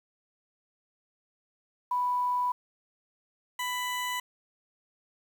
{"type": "tone pair in turn", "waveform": ["sine", "20% pulse"], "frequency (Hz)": [987.8, 993.5], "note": ["B5", "B5"], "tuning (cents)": [0, 10], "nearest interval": "unison", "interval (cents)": 10, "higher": "second", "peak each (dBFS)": -25, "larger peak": "neither", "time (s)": [[1.91, 2.52], [3.59, 4.2]], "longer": "neither", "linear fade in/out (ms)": 5, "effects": ["9-bit"]}